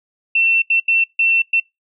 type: tone bursts at uneven times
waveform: sine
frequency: 2696 Hz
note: E7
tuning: 38 cents sharp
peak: -12 dBFS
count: 5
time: 0.35-0.62 / 0.7-0.8 / 0.88-1.04 / 1.19-1.42 / 1.53-1.6 s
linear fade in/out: 5 ms
effects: noise-tail reverb RT60 0.2 s tail -25 dB re dry